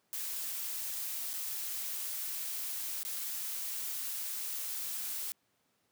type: noise with dropouts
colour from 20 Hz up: blue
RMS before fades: -38 dBFS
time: 0.13-5.32 s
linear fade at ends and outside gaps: 0 ms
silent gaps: 1.332-1.338 / 3.031-3.05 s
effects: pink hiss -75 dBFS RMS until 5.91 s + high-pass 150 Hz 12 dB/octave